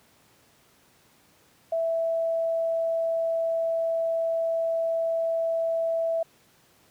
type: tone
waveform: sine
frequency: 659.3 Hz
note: E5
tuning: in tune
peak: -23 dBFS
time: 1.72-6.23 s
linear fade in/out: 5 ms
effects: pink hiss -60 dBFS RMS until 6.9 s + high-pass 100 Hz 12 dB/octave